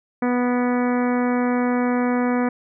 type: harmonic tone with a mistuned harmonic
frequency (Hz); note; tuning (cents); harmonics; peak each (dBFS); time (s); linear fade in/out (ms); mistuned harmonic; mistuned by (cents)
246.1; B3; -6; 1 / 2 / 3 / 4 / 5 / 6 / 7 / 8 / 9; -19 / -25 / -29 / -31 / -33 / -35 / -36 / -37 / -38; 0.22-2.49; 5; 9; +28
effects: none